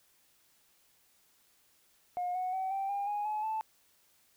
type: tone with pitch steps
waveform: sine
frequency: 716 / 737 / 758.6 / 780.8 / 803.7 / 827.2 / 851.5 / 876.4 Hz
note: F5 / F#5 / F#5 / G5 / G5 / G#5 / G#5 / A5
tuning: +43 / -7 / +43 / -7 / +43 / -7 / +43 / -7 cents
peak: -30 dBFS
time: 2.17-3.61 s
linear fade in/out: 0 ms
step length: 180 ms
effects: tanh soft clip ceiling -28 dBFS + white hiss -68 dBFS RMS until 4.36 s